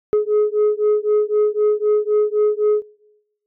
sine beating tone pair, 420 / 423.9 Hz, G#4 / G#4, +19 / +35 cents, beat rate 3.9 Hz, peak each -15 dBFS, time 0.13-2.82 s, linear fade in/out 0 ms, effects noise-tail reverb RT60 1.0 s tail -25 dB re dry + tanh soft clip ceiling -11 dBFS

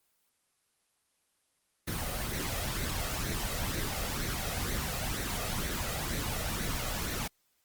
pink noise with flanger, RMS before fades -34 dBFS, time 1.87-7.28 s, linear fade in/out 10 ms, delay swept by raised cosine 0.49 to 1.59 ms, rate 2.1 Hz, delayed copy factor +0.5, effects white hiss -74 dBFS RMS until 7.64 s + Opus 24 kbps

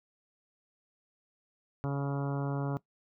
harmonic tone, 140.1 Hz, C#3, 19 cents sharp, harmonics 1 / 2 / 3 / 4 / 5 / 6 / 7 / 8 / 9 / 10, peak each -31 / -37 / -41 / -43 / -45 / -47 / -48 / -49 / -50 / -51 dBFS, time 1.84-2.77 s, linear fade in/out 0 ms, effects noise-tail reverb RT60 0.1 s tail -19 dB re dry

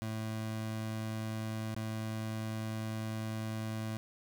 25% pulse tone with dropouts, 110 Hz, A2, in tune, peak -32 dBFS, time 0.02-3.97 s, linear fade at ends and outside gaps 0 ms, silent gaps 1.747-1.764 s, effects 11-bit

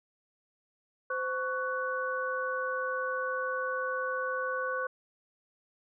sine tone cluster, 515 / 1120 / 1489 Hz, C5 / C#6 / F#6, -28 / +18 / +11 cents, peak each -34 / -35 / -34 dBFS, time 1.1-4.87 s, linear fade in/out 5 ms, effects none

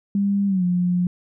sine tone with pitch glide, 200 to 178.18 Hz, G3 to F3, +35 to +35 cents, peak -17 dBFS, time 0.15-1.07 s, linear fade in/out 2 ms, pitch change -200 cents, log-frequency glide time 0.47-0.64 s, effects none

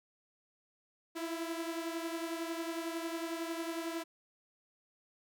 sawtooth beating tone pair, 328.6 / 339.6 Hz, E4 / F4, -5 / -48 cents, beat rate 11 Hz, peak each -34 / -38 dBFS, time 1.15-4.04 s, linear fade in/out 20 ms, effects 12-bit

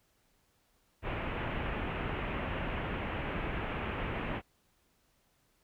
pink low-pass noise, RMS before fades -36 dBFS, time 1.02-4.42 s, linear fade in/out 50 ms, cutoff 2900 Hz, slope 48 dB/octave, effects pink hiss -72 dBFS RMS until 5.63 s

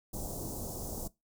pink band-stop noise, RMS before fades -39 dBFS, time 0.13-1.08 s, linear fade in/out 10 ms, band 770 to 6200 Hz, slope 24 dB/octave, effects noise-tail reverb RT60 0.2 s tail -21 dB re dry

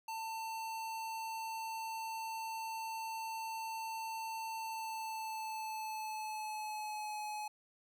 square tone with pitch glide, 895 to 847.2 Hz, A5 to G#5, +29 to +34 cents, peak -40 dBFS, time 0.08-7.48 s, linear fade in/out 5 ms, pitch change -95 cents, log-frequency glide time 4.58-7.18 s, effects none

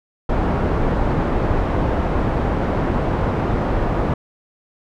pink low-pass noise, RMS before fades -19 dBFS, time 0.29-4.14 s, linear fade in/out 5 ms, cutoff 1000 Hz, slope 12 dB/octave, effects none

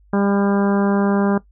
harmonic tone, 199.9 Hz, G3, 34 cents sharp, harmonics 1 / 2 / 3 / 4 / 5 / 6 / 7 / 8, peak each -16 / -22 / -26 / -28 / -30 / -32 / -33 / -34 dBFS, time 0.13-1.38 s, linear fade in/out 5 ms, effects noise-tail reverb RT60 0.1 s tail -17 dB re dry + added 50 Hz sine -49 dBFS peak until 1.51 s

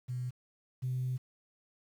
sine tone pair in turn, 125 / 127.77 Hz, B2 / C3, +21 / -41 cents, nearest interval unison, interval 38 cents, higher second, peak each -33 / -30 dBFS, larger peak second, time 0.08-0.31 / 0.82-1.18 s, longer second, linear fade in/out 20 ms, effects tanh soft clip ceiling -27 dBFS + 10-bit

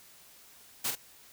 white noise with echo, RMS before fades -31 dBFS, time 0.84-0.91 s, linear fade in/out 10 ms, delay 45 ms, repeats 1, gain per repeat -6 dB, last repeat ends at 0.955 s, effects white hiss -56 dBFS RMS until 1.32 s

